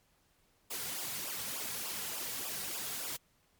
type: noise with flanger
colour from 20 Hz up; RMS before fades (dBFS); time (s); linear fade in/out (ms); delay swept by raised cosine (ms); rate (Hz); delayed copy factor
white; -39; 0.7-3.17; 10; 0.48 to 3.38; 3.4; -0.75
effects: pink hiss -71 dBFS RMS until 3.59 s + MP3 96 kbps